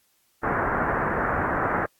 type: low-pass noise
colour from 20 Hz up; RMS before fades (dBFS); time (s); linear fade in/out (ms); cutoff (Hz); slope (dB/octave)
white; -25; 0.43-1.86; 5; 1700; 48
effects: white hiss -66 dBFS RMS until 1.99 s + AAC 64 kbps